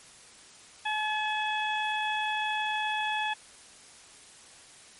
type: harmonic tone with a mistuned harmonic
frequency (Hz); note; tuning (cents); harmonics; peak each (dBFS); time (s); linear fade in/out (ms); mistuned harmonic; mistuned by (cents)
856; A5; -48; 1 / 2 / 3 / 4; -30 / -33 / -35 / -36; 0.85-3.34; 10; 4; -27
effects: white hiss -52 dBFS RMS until 4.99 s + MP3 48 kbps

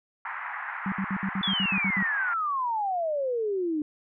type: band-pass noise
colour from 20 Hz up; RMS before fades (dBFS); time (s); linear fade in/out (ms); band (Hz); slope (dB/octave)
white; -35; 0.25-2.34; 5; 810 to 2000; 48
type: tone bursts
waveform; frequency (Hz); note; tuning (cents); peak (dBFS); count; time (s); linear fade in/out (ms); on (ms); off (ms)
sine; 193.1; G3; -26; -26; 10; 0.86-2.028; 2; 61; 62
type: exponential sweep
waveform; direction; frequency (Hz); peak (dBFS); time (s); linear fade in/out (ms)
sine; down; 3499 to 293.7; -25; 1.43-3.82; 2
effects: none

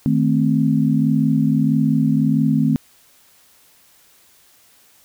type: chord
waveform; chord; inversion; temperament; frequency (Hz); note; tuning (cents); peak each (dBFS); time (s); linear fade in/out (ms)
sine; A diminished; second; equal; 155.56 / 220 / 261.6; Eb3 / A3 / C4; 0 / 0 / 0; -18; 0.06-2.76; 0
effects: white hiss -53 dBFS RMS until 5.04 s

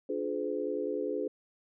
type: chord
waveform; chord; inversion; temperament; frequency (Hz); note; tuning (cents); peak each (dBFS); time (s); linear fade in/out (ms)
sine; D diminished seventh; none; just; 293.7 / 352.4 / 422.9 / 507.5; D4 / F4 / Ab4 / Cb5; 0 / +16 / +31 / +47; -37 / -38 / -34 / -36; 0.09-1.28; 5
effects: none

